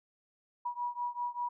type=beating tone pair; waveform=sine; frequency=966 / 971.1 Hz; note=B5 / B5; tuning=-39 / -29 cents; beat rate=5.1 Hz; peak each=-36 / -37 dBFS; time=0.65-1.49 s; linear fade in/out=10 ms; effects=none